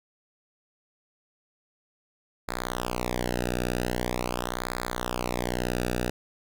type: tone with flanger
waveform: sawtooth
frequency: 61 Hz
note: B1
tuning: 21 cents flat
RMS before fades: -30 dBFS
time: 2.48-6.1 s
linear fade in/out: 5 ms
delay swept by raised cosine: 0.34 to 0.95 ms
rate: 0.44 Hz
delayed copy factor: -0.95
effects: none